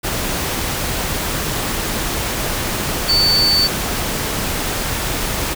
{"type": "tone in noise", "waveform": "sine", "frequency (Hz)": 4500, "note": "C#8", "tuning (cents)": 25, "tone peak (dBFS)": -12, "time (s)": [3.08, 3.68], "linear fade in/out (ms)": 20, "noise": "pink", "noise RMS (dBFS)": -21, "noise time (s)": [0.03, 5.55], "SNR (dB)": 6, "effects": []}